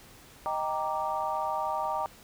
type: chord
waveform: sine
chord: Eb major seventh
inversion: none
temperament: equal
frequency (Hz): 622.3 / 784 / 932.3 / 1174.7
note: Eb5 / G5 / Bb5 / D6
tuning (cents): 0 / 0 / 0 / 0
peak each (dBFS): -35 / -33 / -32 / -35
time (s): 0.46-2.06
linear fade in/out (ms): 0
effects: pink hiss -53 dBFS RMS until 2.23 s

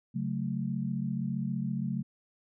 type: chord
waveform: sine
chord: F# minor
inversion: second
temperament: equal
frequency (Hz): 138.59 / 185 / 220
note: C#3 / F#3 / A3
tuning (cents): 0 / 0 / 0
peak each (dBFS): -34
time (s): 0.14-2.03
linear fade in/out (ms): 20
effects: none

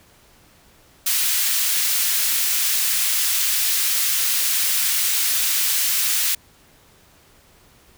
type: high-pass noise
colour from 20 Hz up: white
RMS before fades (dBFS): -20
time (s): 1.06-6.35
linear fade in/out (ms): 5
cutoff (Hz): 1900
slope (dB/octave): 12
effects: pink hiss -53 dBFS RMS until 7.97 s

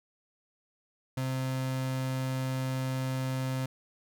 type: tone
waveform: 35% pulse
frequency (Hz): 130.81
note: C3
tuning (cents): 0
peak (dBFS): -28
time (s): 1.17-3.66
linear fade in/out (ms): 5
effects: none

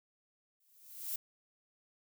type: noise with exponential growth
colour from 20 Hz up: violet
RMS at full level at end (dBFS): -35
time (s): 0.6-1.16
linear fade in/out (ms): 5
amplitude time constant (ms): 120
effects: none

